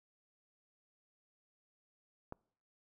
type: click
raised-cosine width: 1 ms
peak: -29 dBFS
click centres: 2.324 s
effects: noise-tail reverb RT60 0.6 s tail -26 dB re dry